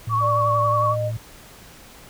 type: tone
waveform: sine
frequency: 111.9 Hz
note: A2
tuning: 30 cents sharp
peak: -24 dBFS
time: 0.07-1.17 s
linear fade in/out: 5 ms
type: tone with vibrato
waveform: sine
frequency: 1121 Hz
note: C#6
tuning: 19 cents sharp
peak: -18 dBFS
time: 0.09-0.96 s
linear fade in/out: 50 ms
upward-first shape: triangle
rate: 11 Hz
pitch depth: 49 cents each way
type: tone with pitch glide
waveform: sine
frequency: 587.3 to 611.5 Hz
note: D5 to D#5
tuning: 0 to -30 cents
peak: -23 dBFS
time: 0.2-1.12 s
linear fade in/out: 50 ms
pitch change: +70 cents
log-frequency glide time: 0.65-0.97 s
effects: pink hiss -45 dBFS RMS until 2.09 s